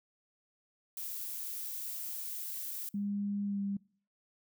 violet noise, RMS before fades -40 dBFS, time 0.97-2.89 s, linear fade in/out 2 ms
sine tone with pitch glide, 202.5 to 199.14 Hz, G#3 to G3, -43 to +28 cents, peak -32 dBFS, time 2.94-3.77 s, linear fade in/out 5 ms, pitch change -29 cents, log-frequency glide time 3.44-3.61 s
effects noise-tail reverb RT60 0.5 s tail -24 dB re dry

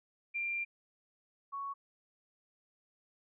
sine tone pair in turn, 2379 / 1112.4 Hz, D7 / C#6, +22 / +6 cents, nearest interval octave + minor second, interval 1316 cents, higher first, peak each -33 / -37 dBFS, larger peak first, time 0.34-0.65 / 1.52-1.74 s, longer first, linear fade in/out 20 ms, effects none

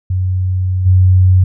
sine tone with level steps, 92.5 Hz, F#2, in tune, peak -12 / -5 dBFS, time 0.1-1.44 s, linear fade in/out 5 ms, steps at 0.85 s, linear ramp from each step 20 ms, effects none

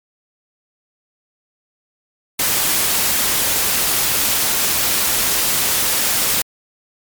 white noise, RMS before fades -17 dBFS, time 2.39-6.42 s, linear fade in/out 5 ms, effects MP3 96 kbps

